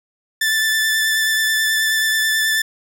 sawtooth tone with vibrato, 1760 Hz, A6, in tune, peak -12 dBFS, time 0.41-2.62 s, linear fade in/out 5 ms, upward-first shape sine, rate 9.3 Hz, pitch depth 16 cents each way, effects none

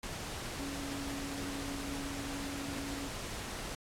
sine tone in noise, 278.4 Hz, C#4, 8 cents sharp, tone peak -40 dBFS, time 0.59-3.08 s, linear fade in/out 2 ms, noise pink, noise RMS -41 dBFS, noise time 0.03-3.75 s, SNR -2 dB, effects low-pass 10000 Hz 12 dB/octave + AAC 64 kbps

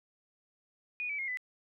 sine tone with pitch steps, 2463 / 2298 / 2144 / 2001 Hz, D#7 / D7 / C7 / B6, -18 / -38 / +42 / +22 cents, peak -33 dBFS, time 1-1.372 s, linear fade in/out 0 ms, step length 93 ms, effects none

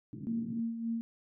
white band-pass noise, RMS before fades -44 dBFS, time 0.13-0.6 s, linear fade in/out 0 ms, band 110 to 310 Hz, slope 48 dB/octave
sine tone with tremolo, 229.5 Hz, A#3, 27 cents flat, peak -30 dBFS, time 0.27-1.01 s, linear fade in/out 0 ms, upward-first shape sine, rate 3.5 Hz, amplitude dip 55%
effects none

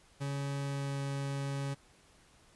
40% pulse tone with pitch glide, 140 to 139.03 Hz, C#3 to C#3, +18 to +5 cents, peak -33 dBFS, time 0.2-1.75 s, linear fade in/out 20 ms, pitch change -13 cents, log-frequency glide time 0.59-1 s, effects pink hiss -63 dBFS RMS until 2.55 s + resampled to 24000 Hz

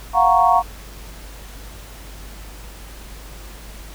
sine chord, Gb major seventh, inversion third, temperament equal, 698.5 / 740 / 932.3 / 1108.7 Hz, F5 / Gb5 / Bb5 / Db6, 0 / 0 / 0 / 0 cents, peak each -17 dBFS, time 0.13-0.63 s, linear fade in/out 50 ms, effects added 50 Hz sine -36 dBFS peak until 3.94 s + pink hiss -41 dBFS RMS until 3.94 s

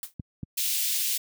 blue noise with exponential decay, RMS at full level -31 dBFS, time 0.03-0.14 s, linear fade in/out 1 ms, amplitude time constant 22 ms
clicks, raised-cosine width 5 ms, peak -19 dBFS, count 2, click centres 0.197 / 0.432 s
white high-pass noise, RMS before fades -27 dBFS, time 0.57-1.18 s, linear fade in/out 10 ms, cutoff 2500 Hz, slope 24 dB/octave
effects high-pass 100 Hz 12 dB/octave

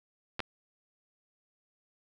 clicks, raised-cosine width 0.3 ms, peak -17 dBFS, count 2, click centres 0.394 / 0.403 s, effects none

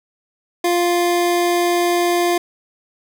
25% pulse tone, 349.2 Hz, F4, in tune, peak -11 dBFS, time 0.64-2.38 s, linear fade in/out 5 ms, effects none

